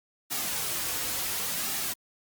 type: noise with flanger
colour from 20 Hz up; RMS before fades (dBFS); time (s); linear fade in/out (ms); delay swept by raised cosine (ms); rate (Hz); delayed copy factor
white; -31; 0.3-1.94; 20; 1.9 to 5.1; 0.69; -0.5
effects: Opus 48 kbps